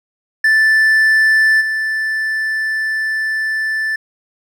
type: tone with level steps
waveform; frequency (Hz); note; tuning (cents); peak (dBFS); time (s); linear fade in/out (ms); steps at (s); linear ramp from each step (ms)
triangle; 1760; A6; 0; -7 / -14; 0.44-3.96; 5; 1.6; 20
effects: none